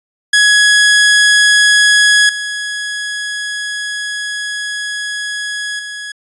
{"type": "tone with level steps", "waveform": "sawtooth", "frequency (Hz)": 1675, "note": "G#6", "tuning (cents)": 14, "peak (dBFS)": [-3, -15, -20], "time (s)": [0.33, 6.12], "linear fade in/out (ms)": 5, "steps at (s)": [2.29, 5.79], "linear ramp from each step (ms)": 2, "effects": ["resampled to 24000 Hz"]}